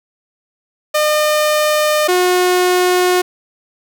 sawtooth tone pair in turn, 606 / 361.9 Hz, D#5 / F#4, -46 / -38 cents, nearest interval major sixth, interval 892 cents, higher first, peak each -8 / -7 dBFS, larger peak second, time 0.94-2.08 / 2.08-3.22 s, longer neither, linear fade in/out 10 ms, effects none

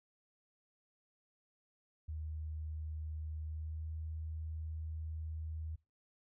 sine tone with pitch glide, 77.78 to 79.14 Hz, D#2 to D#2, 0 to +30 cents, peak -39 dBFS, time 2.08-5.76 s, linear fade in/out 10 ms, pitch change +30 cents, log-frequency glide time 3.43-3.92 s, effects noise-tail reverb RT60 0.3 s tail -25 dB re dry

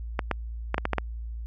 clicks, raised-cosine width 0.5 ms, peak -9 dBFS, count 7, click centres 0.192 / 0.313 / 0.744 / 0.781 / 0.854 / 0.933 / 0.983 s, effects added 57 Hz sine -32 dBFS peak until 1.46 s + MP3 96 kbps

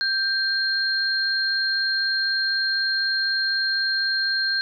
sine tone pair together, 1576 / 4212 Hz, G6 / C8, +9 / +11 cents, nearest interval octave + perfect fourth, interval 1702 cents, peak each -23 dBFS, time 0.01-4.61 s, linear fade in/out 0 ms, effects none

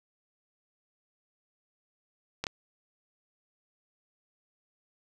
clicks, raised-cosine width 0.2 ms, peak -14 dBFS, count 2, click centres 2.44 / 2.468 s, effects none

